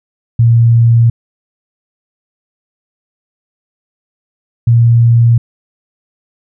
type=tone pair in turn; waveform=sine; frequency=116.54 / 117.28 Hz; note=A#2 / A#2; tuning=0 / +11 cents; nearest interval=unison; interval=11 cents; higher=second; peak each=-4 dBFS; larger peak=neither; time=0.39-1.1 / 4.67-5.38 s; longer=neither; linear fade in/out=5 ms; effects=none